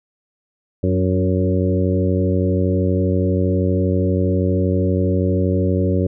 harmonic tone with a mistuned harmonic, 92.5 Hz, F#2, in tune, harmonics 1 / 2 / 3 / 4 / 5 / 6, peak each -18 / -21 / -23 / -24 / -25 / -26 dBFS, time 0.83-6.07 s, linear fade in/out 5 ms, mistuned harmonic 3, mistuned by +24 cents, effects none

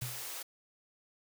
white high-pass noise, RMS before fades -42 dBFS, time 0.01-0.43 s, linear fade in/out 10 ms, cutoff 360 Hz, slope 24 dB/octave
sine tone with exponential decay, 123.47 Hz, B2, in tune, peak -33 dBFS, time 0.02-0.28 s, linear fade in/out 0 ms, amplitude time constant 55 ms
effects none

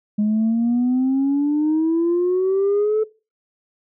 sine exponential sweep, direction up, 207.7 to 439.4 Hz, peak -14 dBFS, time 0.18-3.04 s, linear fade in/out 10 ms, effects noise-tail reverb RT60 0.3 s tail -20 dB re dry + tanh soft clip ceiling -13 dBFS

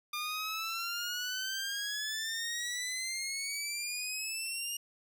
15% pulse exponential sweep, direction up, 1201 to 2847 Hz, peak -28 dBFS, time 0.13-4.77 s, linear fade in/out 5 ms, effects none

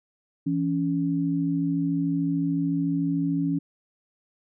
sine tone pair together, 166.34 / 280 Hz, E3 / C#4, +16 / +18 cents, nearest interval major sixth, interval 902 cents, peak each -26 / -24 dBFS, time 0.46-3.59 s, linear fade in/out 10 ms, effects none

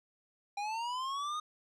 square linear sweep, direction up, 799 to 1244.5 Hz, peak -35 dBFS, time 0.57-1.4 s, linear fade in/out 5 ms, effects low-pass 6000 Hz 12 dB/octave

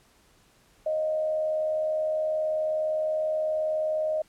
sine tone with frequency modulation, 622.3 Hz, D#5, in tune, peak -24 dBFS, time 0.86-4.22 s, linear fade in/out 5 ms, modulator 79.1 Hz, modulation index 0.27, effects pink hiss -61 dBFS RMS until 4.28 s + low-pass 12000 Hz 12 dB/octave

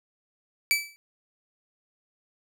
sawtooth tone with exponential decay, 2310 Hz, D7, 29 cents flat, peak -14 dBFS, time 0.71-0.96 s, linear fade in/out 0 ms, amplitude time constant 54 ms, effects none

